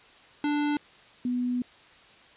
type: tone pair in turn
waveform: square / sine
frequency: 293.8 / 247.1 Hz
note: D4 / B3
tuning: +1 / +1 cents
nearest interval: minor third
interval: 300 cents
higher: first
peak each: -25 dBFS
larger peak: neither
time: 0.44-0.77 / 1.25-1.62 s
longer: second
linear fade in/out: 2 ms
effects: white hiss -54 dBFS RMS until 2.36 s + resampled to 8000 Hz